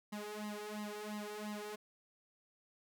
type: tone with flanger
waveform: sawtooth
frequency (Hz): 209.9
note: G#3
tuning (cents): +19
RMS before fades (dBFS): -44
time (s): 0.12-1.76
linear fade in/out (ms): 10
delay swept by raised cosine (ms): 0.99 to 2.59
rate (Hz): 2.9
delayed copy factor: +1
effects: none